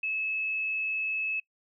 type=tone; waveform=sine; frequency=2595 Hz; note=E7; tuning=28 cents flat; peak=-28 dBFS; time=0.03-1.4 s; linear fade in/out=5 ms; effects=noise-tail reverb RT60 0.1 s tail -22 dB re dry